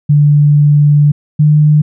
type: tone pair in turn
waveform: sine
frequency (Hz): 146.83 / 150.61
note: D3 / D3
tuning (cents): 0 / +44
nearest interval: unison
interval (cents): 44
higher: second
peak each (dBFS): -4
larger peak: neither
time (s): 0.09-1.12 / 1.39-1.82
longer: first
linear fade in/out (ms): 10
effects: none